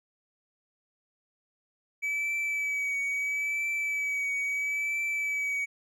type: tone with vibrato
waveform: triangle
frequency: 2289 Hz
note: D7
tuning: 45 cents flat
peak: -26 dBFS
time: 2.02-5.66 s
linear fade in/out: 20 ms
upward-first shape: triangle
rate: 0.75 Hz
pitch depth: 33 cents each way
effects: none